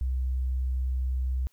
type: tone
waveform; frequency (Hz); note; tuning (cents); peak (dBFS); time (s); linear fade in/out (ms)
sine; 64; C2; -38; -25; 0.01-1.47; 0
effects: white hiss -69 dBFS RMS until 1.52 s